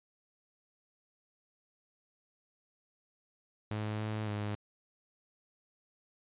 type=tone with pitch steps; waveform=sawtooth; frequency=106.7 / 107.9 / 104.2 Hz; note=G#2 / A2 / G#2; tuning=+47 / -33 / +6 cents; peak=-30 dBFS; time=3.71-4.55 s; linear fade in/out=0 ms; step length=280 ms; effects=resampled to 8000 Hz